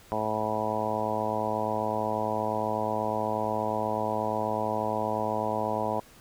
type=harmonic tone; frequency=108.3 Hz; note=A2; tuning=27 cents flat; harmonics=1 / 2 / 3 / 4 / 5 / 6 / 7 / 8 / 9; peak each=-39 / -36 / -39 / -36 / -34 / -33 / -34 / -36 / -33 dBFS; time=0.12-6 s; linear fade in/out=0 ms; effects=pink hiss -54 dBFS RMS until 6.2 s